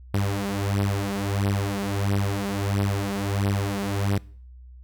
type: beating tone pair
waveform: sawtooth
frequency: 99 / 100.5 Hz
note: G2 / G2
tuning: +18 / +44 cents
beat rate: 1.5 Hz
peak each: -22 dBFS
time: 0.14-4.18 s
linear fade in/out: 0 ms
effects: noise-tail reverb RT60 0.5 s tail -23 dB re dry + added 62 Hz sine -42 dBFS peak until 4.83 s